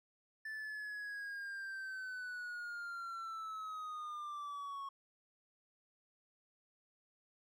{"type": "linear sweep", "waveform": "triangle", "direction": "down", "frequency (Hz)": [1760, 1096], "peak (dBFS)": -40, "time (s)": [0.45, 4.89], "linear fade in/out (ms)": 5, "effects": []}